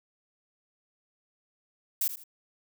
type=noise with echo; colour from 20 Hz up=violet; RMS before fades=-27 dBFS; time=2.01-2.08 s; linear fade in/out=5 ms; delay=79 ms; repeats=2; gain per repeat=-11 dB; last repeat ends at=2.238 s; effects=none